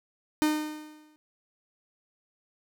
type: tone with exponential decay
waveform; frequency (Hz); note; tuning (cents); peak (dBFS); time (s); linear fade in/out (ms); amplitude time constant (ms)
45% pulse; 305.4; D#4; -32; -20; 0.42-1.16; 0; 160
effects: none